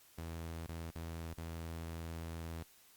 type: tone with dropouts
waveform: sawtooth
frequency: 82.5 Hz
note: E2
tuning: 2 cents sharp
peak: -38 dBFS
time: 0.18-2.63 s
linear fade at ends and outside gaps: 5 ms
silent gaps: 0.665-0.685 / 0.905-0.954 / 1.338-1.378 s
effects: white hiss -64 dBFS RMS until 2.96 s + Opus 48 kbps